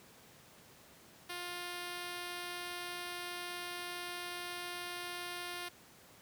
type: tone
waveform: 5% pulse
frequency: 352.8 Hz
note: F4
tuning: 18 cents sharp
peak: -29 dBFS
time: 1.29-5.69 s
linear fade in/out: 10 ms
effects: pink hiss -59 dBFS RMS until 6.21 s + high-pass 100 Hz 12 dB/octave